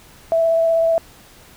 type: tone with vibrato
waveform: sine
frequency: 659 Hz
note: E5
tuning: 1 cent flat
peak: -13 dBFS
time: 0.32-0.98 s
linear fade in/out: 0 ms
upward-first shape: sine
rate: 16 Hz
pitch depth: 11 cents each way
effects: pink hiss -46 dBFS RMS until 1.56 s